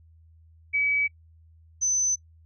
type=tone pair in turn; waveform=sine; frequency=2282 / 6092 Hz; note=C#7 / F#8; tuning=+50 / +50 cents; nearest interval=octave + perfect fourth; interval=1700 cents; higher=second; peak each=-21 dBFS; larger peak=neither; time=0.73-1.08 / 1.81-2.16 s; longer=neither; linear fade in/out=20 ms; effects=noise-tail reverb RT60 0.1 s tail -26 dB re dry + added 81 Hz sine -52 dBFS peak until 2.45 s